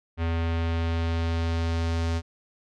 square tone with low-pass filter sweep, 83 Hz, E2, 12 cents sharp, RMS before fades -26 dBFS, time 0.17-2.22 s, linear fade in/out 50 ms, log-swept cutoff 2700 to 5900 Hz, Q 1.2, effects none

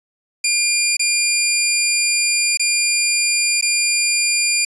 15% pulse tone with dropouts, 2400 Hz, D7, 37 cents sharp, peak -8 dBFS, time 0.44-4.65 s, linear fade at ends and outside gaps 5 ms, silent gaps 0.969-0.994 / 2.573-2.595 / 3.612-3.624 s, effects resampled to 22050 Hz

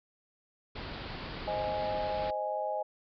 pink low-pass noise, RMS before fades -41 dBFS, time 0.75-2.31 s, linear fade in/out 10 ms, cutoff 4900 Hz, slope 96 dB/octave
sine chord, Ab major, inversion first, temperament equal, 523.3 / 622.3 / 830.6 Hz, C5 / Eb5 / Ab5, 0 / 0 / 0 cents, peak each -38 / -34 / -34 dBFS, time 1.47-2.83 s, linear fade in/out 10 ms
effects none

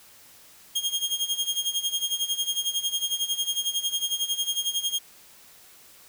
sawtooth tone with tremolo, 3242 Hz, G#7, 42 cents flat, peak -19 dBFS, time 0.75-4.99 s, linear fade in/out 10 ms, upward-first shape sine, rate 11 Hz, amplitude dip 80%, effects white hiss -52 dBFS RMS until 6.08 s

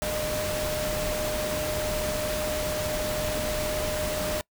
sine tone in noise, 610 Hz, D#5, 34 cents flat, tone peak -29 dBFS, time 0.02-4.41 s, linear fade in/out 0 ms, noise pink, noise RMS -31 dBFS, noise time 0.02-4.41 s, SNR -1 dB, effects noise-tail reverb RT60 0.1 s tail -24 dB re dry

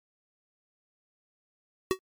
square tone with exponential decay, 376.3 Hz, F#4, 29 cents sharp, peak -19 dBFS, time 1.91-1.99 s, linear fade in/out 0 ms, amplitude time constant 16 ms, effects MP3 96 kbps

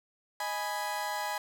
30% pulse chord, G# minor, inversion second, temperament equal, 622.3 / 830.6 / 987.8 Hz, D#5 / G#5 / B5, 0 / 0 / 0 cents, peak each -38 / -32 / -34 dBFS, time 0.4-1.38 s, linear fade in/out 2 ms, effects none

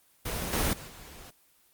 pink noise with level steps, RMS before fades -33 / -27 / -44 / -48 dBFS, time 0.25-1.31 s, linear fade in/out 10 ms, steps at 0.53 / 0.73 / 0.88 s, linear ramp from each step 2 ms, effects white hiss -64 dBFS RMS until 1.73 s + Opus 24 kbps

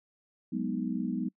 sine chord, G# minor seventh, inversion third, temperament equal, 185 / 207.7 / 246.9 / 311.1 Hz, F#3 / G#3 / B3 / D#4, 0 / 0 / 0 / 0 cents, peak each -35 / -35 / -33 / -37 dBFS, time 0.52-1.29 s, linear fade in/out 10 ms, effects noise-tail reverb RT60 0.1 s tail -26 dB re dry

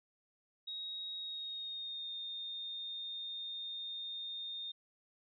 sine tone with pitch glide, 3783 to 3656 Hz, A#7 to A#7, +25 to -34 cents, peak -40 dBFS, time 0.67-4.72 s, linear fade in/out 10 ms, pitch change -59 cents, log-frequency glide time 1.14-2.13 s, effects none

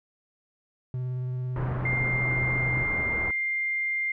triangle tone with vibrato, 126.5 Hz, B2, 42 cents sharp, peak -26 dBFS, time 0.94-2.83 s, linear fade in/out 2 ms, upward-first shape sine, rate 18 Hz, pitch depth 15 cents each way
pink low-pass noise, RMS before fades -34 dBFS, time 1.56-3.31 s, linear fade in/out 2 ms, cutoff 1600 Hz, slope 24 dB/octave
sine tone, 2100 Hz, C7, 6 cents sharp, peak -25 dBFS, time 1.85-4.12 s, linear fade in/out 5 ms
effects none

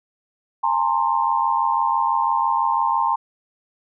sine tone cluster, 826 / 912 / 1052 Hz, G#5 / A#5 / C6, -10 / -38 / +9 cents, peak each -24 / -20 / -21 dBFS, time 0.63-3.16 s, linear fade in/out 10 ms, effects none

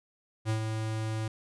square tone with ADSR envelope, 110 Hz, A2, in tune, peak -26 dBFS, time 0.45-1.28 s, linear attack 47 ms, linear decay 95 ms, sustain -5 dB, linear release 4 ms, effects resampled to 24000 Hz

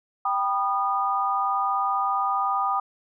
sine chord, G augmented, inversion none, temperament just, 784 / 980 / 1225 Hz, G5 / B5 / D#6, 0 / -14 / -27 cents, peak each -26 / -29 / -24 dBFS, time 0.25-2.8 s, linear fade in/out 5 ms, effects none

